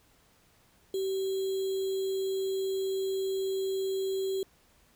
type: tone with sample-and-hold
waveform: sine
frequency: 384.1 Hz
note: G4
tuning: 35 cents flat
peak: -28 dBFS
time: 0.94-4.43 s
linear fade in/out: 2 ms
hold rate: 3675 Hz
effects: pink hiss -64 dBFS RMS until 4.95 s